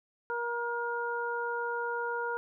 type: harmonic tone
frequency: 473.9 Hz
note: A#4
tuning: 28 cents sharp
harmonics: 1 / 2 / 3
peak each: -35 / -35 / -35 dBFS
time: 0.3-2.37 s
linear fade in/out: 0 ms
effects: none